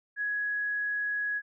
sine tone, 1672 Hz, G#6, 11 cents sharp, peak -28 dBFS, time 0.16-1.42 s, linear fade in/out 50 ms, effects none

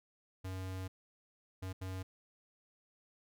square tone bursts at uneven times, 93.8 Hz, F#2, 24 cents sharp, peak -40 dBFS, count 3, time 0.44-0.88 / 1.62-1.73 / 1.81-2.03 s, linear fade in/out 10 ms, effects none

